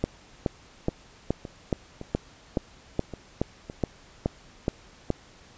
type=two click trains; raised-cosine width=2 ms; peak=-10 / -22 dBFS; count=13 / 7; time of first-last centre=0.04-5.103 / 0.89-4.261 s; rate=2.37 / 1.78 Hz; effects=pink hiss -53 dBFS RMS until 5.57 s + resampled to 16000 Hz